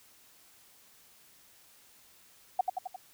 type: tone with echo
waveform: sine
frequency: 746 Hz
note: F#5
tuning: 14 cents sharp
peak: -21 dBFS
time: 2.59-2.61 s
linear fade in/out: 5 ms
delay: 88 ms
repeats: 4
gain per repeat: -4 dB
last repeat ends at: 2.962 s
effects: white hiss -60 dBFS RMS until 3.13 s